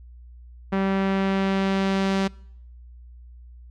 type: tone with low-pass filter sweep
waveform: sawtooth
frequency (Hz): 193.6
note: G3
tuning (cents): -21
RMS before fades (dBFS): -23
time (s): 0.72-2.28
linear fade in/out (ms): 10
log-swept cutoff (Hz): 2000 to 5200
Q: 0.9
effects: noise-tail reverb RT60 0.7 s tail -24 dB re dry + added 60 Hz sine -42 dBFS peak until 3.7 s